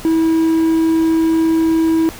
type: tone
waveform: triangle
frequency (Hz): 324.4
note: E4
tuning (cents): -28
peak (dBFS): -9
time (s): 0.05-2.09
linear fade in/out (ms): 0
effects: pink hiss -34 dBFS RMS until 2.19 s